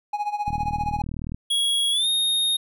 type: tone with tremolo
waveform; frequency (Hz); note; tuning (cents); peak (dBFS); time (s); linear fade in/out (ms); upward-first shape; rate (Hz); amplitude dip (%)
triangle; 830.6; G#5; 0; -19; 0.13-1.02; 5; sine; 15; 80
type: click train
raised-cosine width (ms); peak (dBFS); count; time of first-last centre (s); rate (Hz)
5; -19; 35; 0.48-1.345; 39.3
type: tone with pitch glide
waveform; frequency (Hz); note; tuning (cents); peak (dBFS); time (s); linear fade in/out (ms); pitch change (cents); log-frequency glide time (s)
square; 3322 to 3707; G#7 to A#7; 0 to -10; -20; 1.5-2.57; 10; +190; 1.91-2.08
effects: none